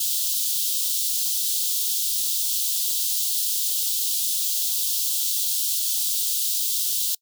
white high-pass noise, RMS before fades -24 dBFS, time 0-7.15 s, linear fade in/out 5 ms, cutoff 3200 Hz, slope 48 dB/octave, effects noise-tail reverb RT60 0.1 s tail -25 dB re dry

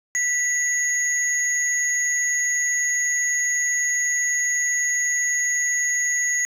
sine tone pair together, 1966 / 6676 Hz, B6 / G#8, -8 / +8 cents, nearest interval octave + major sixth, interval 2116 cents, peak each -21 dBFS, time 0.15-6.45 s, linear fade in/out 0 ms, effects tanh soft clip ceiling -14 dBFS + 9-bit

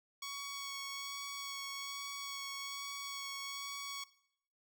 10% pulse tone with vibrato, 1116 Hz, C#6, 11 cents sharp, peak -33 dBFS, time 0.22-4.04 s, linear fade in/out 5 ms, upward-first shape sine, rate 1.2 Hz, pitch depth 11 cents each way, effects noise-tail reverb RT60 0.7 s tail -19 dB re dry

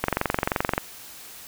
click train, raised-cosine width 0.5 ms, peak -6 dBFS, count 18, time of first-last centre 0.04-0.779 s, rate 23 Hz, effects white hiss -43 dBFS RMS until 1.47 s

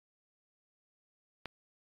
click, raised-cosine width 0.3 ms, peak -22 dBFS, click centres 1.457 s, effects AAC 32 kbps

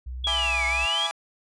sine tone with pitch glide, 62.8 to 63.27 Hz, B1 to B1, +30 to +43 cents, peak -31 dBFS, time 0.06-0.86 s, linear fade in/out 10 ms, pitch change +13 cents, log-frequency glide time 0.32-0.53 s
sine linear two-way sweep, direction down then up, 3400 to 2146 to 3400 Hz, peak -23 dBFS, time 0.24-1.07 s, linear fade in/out 5 ms, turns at 0.66 s
sawtooth chord, E dominant seventh, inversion none, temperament equal with one note detuned, 665 / 830.6 / 987.8 / 1174.7 Hz, E5 / G#5 / B5 / D6, +15 / 0 / 0 / 0 cents, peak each -32 / -28 / -33 / -29 dBFS, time 0.27-1.11 s, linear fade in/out 0 ms
effects resampled to 22050 Hz

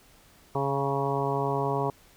harmonic tone with a mistuned harmonic, 138.7 Hz, C#3, 1 cent sharp, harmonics 1 / 2 / 3 / 4 / 5 / 6 / 7 / 8, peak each -31 / -36 / -30 / -36 / -33 / -36 / -32 / -36 dBFS, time 0.55-1.9 s, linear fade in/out 2 ms, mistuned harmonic 7, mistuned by -18 cents, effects pink hiss -57 dBFS RMS until 2.16 s

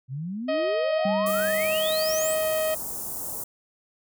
sine exponential sweep, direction up, 123.47 to 8870 Hz, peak -29 dBFS, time 0.08-2.37 s, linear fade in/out 50 ms
harmonic tone, 629 Hz, D#5, 19 cents sharp, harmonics 1 / 2 / 3 / 4 / 5 / 6 / 7 / 8, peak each -23 / -37 / -37 / -40 / -40 / -51 / -46 / -49 dBFS, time 0.48-2.75 s, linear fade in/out 10 ms
sine tone with exponential decay, 196 Hz, G3, in tune, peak -24 dBFS, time 1.05-2.53 s, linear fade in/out 5 ms, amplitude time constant 320 ms
white band-stop noise, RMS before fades -33 dBFS, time 1.26-3.44 s, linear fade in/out 5 ms, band 970 to 7200 Hz, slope 24 dB/octave
effects none

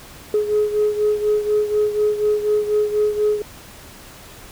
sine beating tone pair, 420.5 / 424.6 Hz, G#4 / G#4, +22 / +38 cents, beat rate 4.1 Hz, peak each -16 / -21 dBFS, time 0.34-3.42 s, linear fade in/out 2 ms, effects tanh soft clip ceiling -10 dBFS + pink hiss -41 dBFS RMS until 4.51 s

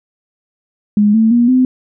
sine tone with pitch steps, 207.7 / 222.6 / 238.6 / 255.7 Hz, G#3 / A3 / A#3 / C4, 0 / +20 / +41 / -40 cents, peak -7 dBFS, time 0.97-1.65 s, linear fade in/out 2 ms, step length 170 ms, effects none

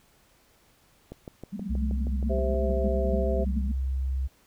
click train, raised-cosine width 2 ms, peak -25 dBFS, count 12, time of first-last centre 1.12-2.861 s, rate 6.32 Hz
pink band-pass noise, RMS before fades -34 dBFS, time 1.52-3.72 s, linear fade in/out 10 ms, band 190 to 220 Hz, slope 96 dB/octave
sine tone with pitch glide, 65.41 to 65.98 Hz, C2 to C2, 0 to +15 cents, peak -25 dBFS, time 1.69-4.28 s, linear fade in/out 20 ms, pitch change +15 cents, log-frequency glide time 3.41-3.72 s
sine chord, C major, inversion second, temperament equal, 392 / 523.3 / 659.3 Hz, G4 / C5 / E5, 0 / 0 / 0 cents, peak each -31 dBFS, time 2.29-3.45 s, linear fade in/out 20 ms
effects pink hiss -62 dBFS RMS until 4.46 s

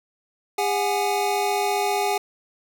square tone cluster, 405 / 738 / 833 Hz, G#4 / F#5 / G#5, -43 / -5 / +5 cents, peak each -26 dBFS, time 0.58-2.18 s, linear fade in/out 5 ms, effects none

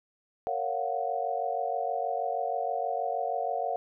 sine chord, Gb major seventh, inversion first, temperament just, 462.5 / 555 / 693.7 / 740 Hz, Bb4 / Db5 / F5 / Gb5, -14 / +2 / -12 / 0 cents, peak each -36 / -35 / -32 / -32 dBFS, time 0.47-3.76 s, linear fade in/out 0 ms, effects none

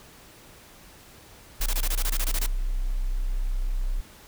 sine tone, 31.97 Hz, C1, 39 cents flat, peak -23 dBFS, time 1.6-4.01 s, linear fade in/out 10 ms
white noise bursts, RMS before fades -30 dBFS, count 12, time 1.61-2.462 s, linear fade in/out 2 ms, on 49 ms, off 24 ms
effects pink hiss -50 dBFS RMS until 4.27 s

